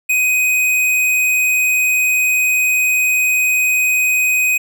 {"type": "tone", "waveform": "square", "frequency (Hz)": 2505, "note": "D#7", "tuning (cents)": 11, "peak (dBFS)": -13, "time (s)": [0.09, 4.58], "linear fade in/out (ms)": 10, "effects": []}